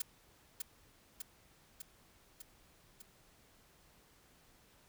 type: noise with echo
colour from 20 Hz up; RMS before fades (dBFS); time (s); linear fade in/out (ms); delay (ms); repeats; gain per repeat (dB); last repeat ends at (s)
blue; -36; 0-0.02; 5; 600; 5; -3; 3.02
effects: pink hiss -66 dBFS RMS until 4.88 s